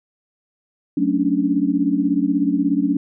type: chord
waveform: sine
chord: D major seventh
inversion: first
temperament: equal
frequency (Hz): 185 / 220 / 277.2 / 293.7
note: F#3 / A3 / C#4 / D4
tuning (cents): 0 / 0 / 0 / 0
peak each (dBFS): -24 / -25 / -19 / -20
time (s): 0.97-2.97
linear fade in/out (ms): 5
effects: none